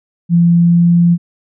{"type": "tone with pitch glide", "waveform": "sine", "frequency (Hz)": [171, 172.09], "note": ["F3", "F3"], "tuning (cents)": [-36, -25], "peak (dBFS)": -6, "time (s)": [0.29, 1.18], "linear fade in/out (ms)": 50, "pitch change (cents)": 11, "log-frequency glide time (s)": [0.54, 0.91], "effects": []}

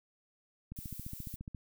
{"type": "click train", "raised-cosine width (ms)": 5, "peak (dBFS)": -30, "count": 13, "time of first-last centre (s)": [0.72, 1.548], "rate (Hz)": 14.5}
{"type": "noise", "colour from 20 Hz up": "violet", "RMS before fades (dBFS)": -48, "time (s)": [0.76, 1.36], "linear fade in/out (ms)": 5}
{"effects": []}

